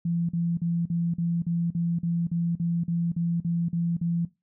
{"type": "tone bursts", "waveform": "sine", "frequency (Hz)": 169.9, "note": "F3", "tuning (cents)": -47, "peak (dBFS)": -23, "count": 15, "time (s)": [0.05, 4.252], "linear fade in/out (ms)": 5, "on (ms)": 240, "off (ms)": 43, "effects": ["noise-tail reverb RT60 0.2 s tail -17 dB re dry"]}